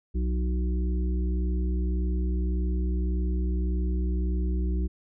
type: harmonic tone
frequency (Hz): 61.74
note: B1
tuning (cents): 0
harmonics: 1 / 3 / 5 / 6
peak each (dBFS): -24 / -34 / -38 / -40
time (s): 0.14-4.88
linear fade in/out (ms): 20
effects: none